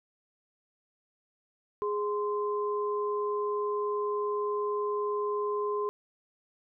sine tone pair together, 415.3 / 1038.7 Hz, G#4 / C6, 0 / -13 cents, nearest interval octave + major third, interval 1587 cents, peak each -29 / -33 dBFS, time 1.82-5.89 s, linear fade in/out 0 ms, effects none

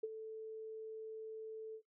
sine tone with ADSR envelope, 440 Hz, A4, in tune, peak -34 dBFS, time 0.03-1.82 s, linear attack 8 ms, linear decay 31 ms, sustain -10 dB, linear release 74 ms, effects noise-tail reverb RT60 0.2 s tail -22 dB re dry

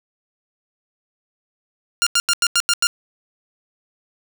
10% pulse tone bursts, 1401 Hz, F6, 5 cents sharp, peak -6 dBFS, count 7, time 2.02-2.87 s, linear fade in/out 0 ms, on 46 ms, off 88 ms, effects none

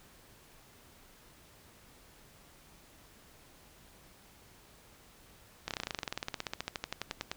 slowing click train, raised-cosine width 0.2 ms, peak -17 dBFS, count 29, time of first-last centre 5.68-7.315 s, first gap 28 ms, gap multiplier 1.05, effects pink hiss -59 dBFS RMS until 7.36 s

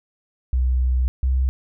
sine tone pair in turn, 63.2 / 64.83 Hz, B1 / C2, +41 / -15 cents, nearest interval unison, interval 44 cents, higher second, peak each -16 dBFS, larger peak neither, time 0.53-1.08 / 1.23-1.49 s, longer first, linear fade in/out 0 ms, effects none

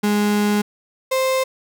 35% pulse tone pair in turn, 207.4 / 523.6 Hz, G#3 / C5, -2 / +1 cents, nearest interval octave + major third, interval 1603 cents, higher second, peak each -14 / -15 dBFS, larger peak first, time 0.03-0.62 / 1.11-1.44 s, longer first, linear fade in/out 10 ms, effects none

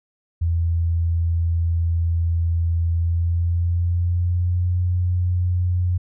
sine tone with pitch glide, 83.9 to 89.4 Hz, E2 to F2, +31 to +41 cents, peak -17 dBFS, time 0.41-5.98 s, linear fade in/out 10 ms, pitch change +110 cents, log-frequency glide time 2.92-4.75 s, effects none

